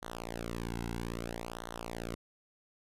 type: tone with flanger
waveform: sawtooth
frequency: 57.8 Hz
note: A#1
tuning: 14 cents flat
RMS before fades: -40 dBFS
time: 0.02-2.15 s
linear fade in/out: 10 ms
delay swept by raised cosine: 0.4 to 1.7 ms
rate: 0.61 Hz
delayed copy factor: -0.95
effects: resampled to 32000 Hz